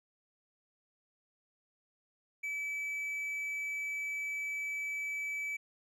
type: tone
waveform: triangle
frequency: 2300 Hz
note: D7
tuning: 37 cents flat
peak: -33 dBFS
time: 2.43-5.57 s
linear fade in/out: 10 ms
effects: none